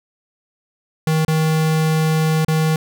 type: tone with dropouts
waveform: square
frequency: 157.9 Hz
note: D#3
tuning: 26 cents sharp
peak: -15 dBFS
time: 1.07-2.76 s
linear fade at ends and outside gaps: 2 ms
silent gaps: 1.249-1.281 / 2.448-2.482 s
effects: none